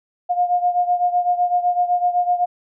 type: beating tone pair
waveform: sine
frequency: 710 / 717.9 Hz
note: F5 / F5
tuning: +28 / +48 cents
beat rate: 7.9 Hz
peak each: -17 / -21 dBFS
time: 0.29-2.46 s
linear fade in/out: 20 ms
effects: none